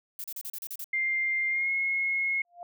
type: noise bursts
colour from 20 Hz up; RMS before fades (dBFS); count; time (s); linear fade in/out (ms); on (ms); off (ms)
violet; -37; 8; 0.19-0.843; 2; 51; 35
type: tone with pitch glide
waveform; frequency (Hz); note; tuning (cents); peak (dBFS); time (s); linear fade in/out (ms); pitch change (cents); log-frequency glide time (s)
sine; 2102 to 2166; C7 to C#7; +7 to -41; -25; 0.93-2.42; 5; +52; 1.49-1.71
type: tone with exponential growth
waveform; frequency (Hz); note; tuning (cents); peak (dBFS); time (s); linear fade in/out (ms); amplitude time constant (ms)
sine; 698.5; F5; 0; -35; 2.45-2.63; 1; 37
effects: none